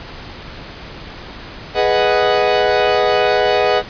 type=chord; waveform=40% pulse; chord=G# minor seventh; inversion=none; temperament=equal; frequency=415.3 / 493.9 / 622.3 / 740 Hz; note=G#4 / B4 / D#5 / F#5; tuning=0 / 0 / 0 / 0 cents; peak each=-17 dBFS; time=1.74-3.83 s; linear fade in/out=50 ms; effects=pink hiss -33 dBFS RMS until 3.89 s + resampled to 11025 Hz